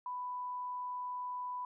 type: tone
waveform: sine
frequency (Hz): 993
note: B5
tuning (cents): +9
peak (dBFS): -37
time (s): 0.06-1.65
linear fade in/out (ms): 2
effects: none